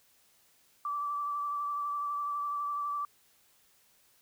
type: tone with vibrato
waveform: sine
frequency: 1162 Hz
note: D6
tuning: 19 cents flat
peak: -31 dBFS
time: 0.85-3.05 s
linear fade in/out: 2 ms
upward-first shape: triangle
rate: 12 Hz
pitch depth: 23 cents each way
effects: white hiss -66 dBFS RMS until 4.21 s